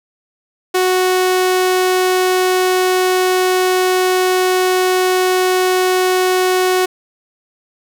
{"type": "tone", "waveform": "sawtooth", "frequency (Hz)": 369, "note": "F#4", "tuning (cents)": -5, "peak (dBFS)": -8, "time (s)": [0.74, 6.86], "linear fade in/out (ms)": 10, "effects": []}